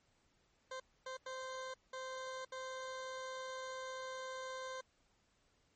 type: tone bursts at uneven times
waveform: 20% pulse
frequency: 520 Hz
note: C5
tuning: 11 cents flat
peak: -38 dBFS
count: 5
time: 0.71-0.8 / 1.06-1.17 / 1.26-1.74 / 1.93-2.45 / 2.52-4.81 s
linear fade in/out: 5 ms
effects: pink hiss -75 dBFS RMS until 5.75 s + MP3 32 kbps